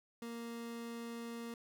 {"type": "tone", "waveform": "30% pulse", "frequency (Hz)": 233.1, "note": "A#3", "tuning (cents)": 0, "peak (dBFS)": -40, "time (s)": [0.22, 1.54], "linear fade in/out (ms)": 2, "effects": []}